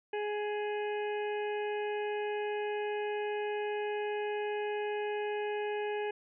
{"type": "harmonic tone", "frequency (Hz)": 417.5, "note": "G#4", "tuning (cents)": 9, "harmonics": [1, 2, 4, 5, 6, 7], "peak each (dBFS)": [-33, -39, -44, -51, -46, -51], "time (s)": [0.13, 6.11], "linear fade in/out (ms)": 5, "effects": []}